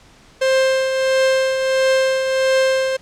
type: tone with tremolo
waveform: 45% pulse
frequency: 527 Hz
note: C5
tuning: 12 cents sharp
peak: -12 dBFS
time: 0.41-2.97 s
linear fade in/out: 10 ms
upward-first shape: triangle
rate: 1.5 Hz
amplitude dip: 50%
effects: pink hiss -48 dBFS RMS until 3.01 s + low-pass 7000 Hz 12 dB/octave